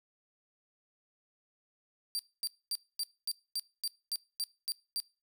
sawtooth tone bursts, 4699 Hz, D8, in tune, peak -29 dBFS, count 11, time 2.15-5.001 s, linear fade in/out 0 ms, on 41 ms, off 240 ms, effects noise-tail reverb RT60 0.3 s tail -22 dB re dry

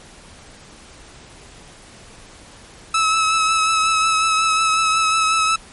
sawtooth tone with vibrato, 1298 Hz, E6, 27 cents flat, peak -11 dBFS, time 2.94-5.56 s, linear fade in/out 5 ms, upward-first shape triangle, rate 5.5 Hz, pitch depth 27 cents each way, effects pink hiss -43 dBFS RMS until 5.72 s + MP3 48 kbps

